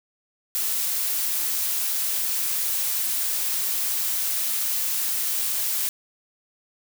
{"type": "noise", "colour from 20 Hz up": "blue", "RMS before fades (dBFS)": -25, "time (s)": [0.55, 5.89], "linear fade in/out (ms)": 0, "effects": []}